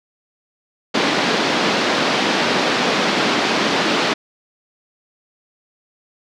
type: band-pass noise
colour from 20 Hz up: pink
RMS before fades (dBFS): -18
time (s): 0.94-4.14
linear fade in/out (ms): 10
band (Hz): 200 to 4900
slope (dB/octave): 24
effects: none